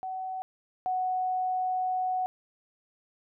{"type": "tone pair in turn", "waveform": "sine", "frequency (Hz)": [752, 740.8], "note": ["F#5", "F#5"], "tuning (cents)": [28, 2], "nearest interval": "unison", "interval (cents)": 26, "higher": "first", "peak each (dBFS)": [-32, -26], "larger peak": "second", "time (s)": [[0.03, 0.42], [0.86, 2.26]], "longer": "second", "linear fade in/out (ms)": 0, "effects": []}